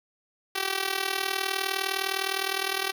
5% pulse tone with amplitude modulation, 385.9 Hz, G4, 27 cents flat, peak -12 dBFS, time 0.55-2.92 s, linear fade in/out 10 ms, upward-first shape sine, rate 39.7 Hz, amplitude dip 80%, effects none

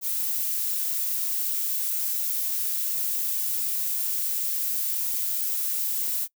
violet noise, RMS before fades -27 dBFS, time 0.01-6.28 s, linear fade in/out 50 ms, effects noise-tail reverb RT60 0.1 s tail -22 dB re dry

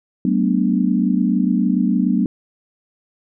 sine chord, B minor seventh, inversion second, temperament equal with one note detuned, 189.76 / 220 / 246.9 / 293.7 Hz, F#3 / A3 / B3 / D4, +44 / 0 / 0 / 0 cents, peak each -18 / -21 / -19 / -22 dBFS, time 0.25-2.26 s, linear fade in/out 2 ms, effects none

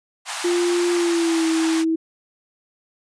pink high-pass noise, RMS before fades -28 dBFS, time 0.25-1.85 s, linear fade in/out 50 ms, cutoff 710 Hz, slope 48 dB/octave
sine tone with pitch glide, 349.2 to 323.9 Hz, F4 to E4, 0 to -30 cents, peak -17 dBFS, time 0.44-1.96 s, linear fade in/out 10 ms, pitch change -130 cents, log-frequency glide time 0.92-1.46 s
effects resampled to 22050 Hz

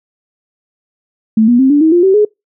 sine tone with pitch steps, 220 / 241.3 / 264.7 / 290.3 / 318.4 / 349.2 / 383 / 420.1 Hz, A3 / B3 / C4 / D4 / D#4 / F4 / G4 / G#4, 0 / -40 / +20 / -20 / +40 / 0 / -40 / +20 cents, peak -5 dBFS, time 1.37-2.25 s, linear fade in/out 5 ms, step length 110 ms, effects noise-tail reverb RT60 0.2 s tail -26 dB re dry

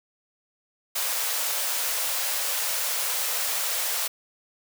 white high-pass noise, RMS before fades -27 dBFS, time 0.95-4.08 s, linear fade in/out 10 ms, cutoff 460 Hz, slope 96 dB/octave, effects none

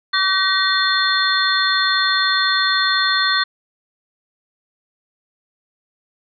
sine tone cluster, 1145 / 1527 / 1893 / 3545 / 4254 Hz, D6 / G6 / A#6 / A7 / C8, -44 / -46 / +26 / +12 / +28 cents, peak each -21 dBFS, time 0.13-3.44 s, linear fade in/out 10 ms, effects none

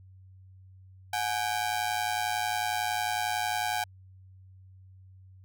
sawtooth ring-modulated tone, 784 Hz, G5, in tune, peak -21 dBFS, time 1.13-3.84 s, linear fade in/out 5 ms, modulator 55.5 Hz, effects added 94 Hz sine -50 dBFS peak until 5.44 s

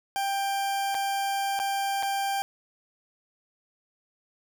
40% pulse tone with dropouts, 790 Hz, G5, 13 cents sharp, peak -25 dBFS, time 0.16-2.42 s, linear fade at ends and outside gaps 0 ms, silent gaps 0.945-0.95 / 1.591-1.599 / 2.026-2.031 s, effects none

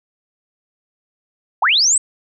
sine linear sweep, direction up, 659.3 to 8300 Hz, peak -11 dBFS, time 1.62-1.98 s, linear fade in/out 5 ms, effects none

